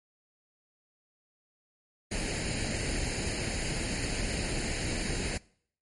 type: noise with comb filter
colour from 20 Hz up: pink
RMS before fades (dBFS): -32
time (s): 2.11-5.38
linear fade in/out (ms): 10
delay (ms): 0.43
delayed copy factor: +0.7
effects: noise-tail reverb RT60 0.6 s tail -23 dB re dry + MP3 48 kbps